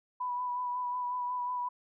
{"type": "tone with vibrato", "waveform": "sine", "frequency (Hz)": 987.8, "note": "B5", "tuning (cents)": 0, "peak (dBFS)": -31, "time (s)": [0.2, 1.69], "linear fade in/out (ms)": 10, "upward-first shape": "sine", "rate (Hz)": 5.5, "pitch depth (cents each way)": 22, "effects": []}